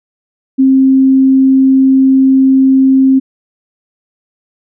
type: tone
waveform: sine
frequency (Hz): 265.7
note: C4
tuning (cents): +27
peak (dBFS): -4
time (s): 0.58-3.2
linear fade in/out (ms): 20
effects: none